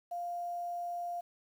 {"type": "tone with quantisation", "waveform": "sine", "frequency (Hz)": 698.5, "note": "F5", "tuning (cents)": 0, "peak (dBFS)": -35, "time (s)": [0.11, 1.21], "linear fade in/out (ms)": 10, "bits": 10, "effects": []}